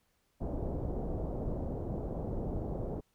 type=low-pass noise; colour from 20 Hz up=pink; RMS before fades=-36 dBFS; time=0.4-3.01 s; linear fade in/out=20 ms; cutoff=660 Hz; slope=24 dB/octave; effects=pink hiss -75 dBFS RMS until 3.14 s